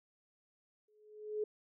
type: tone with exponential growth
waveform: sine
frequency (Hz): 424.9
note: G#4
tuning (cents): +40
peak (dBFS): -31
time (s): 0.88-1.44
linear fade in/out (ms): 5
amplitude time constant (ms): 120
effects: none